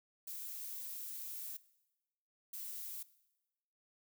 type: noise bursts at uneven times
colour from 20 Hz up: violet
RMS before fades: -45 dBFS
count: 2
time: 0.27-1.57 / 2.53-3.03 s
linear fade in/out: 5 ms
effects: noise-tail reverb RT60 1.0 s tail -19 dB re dry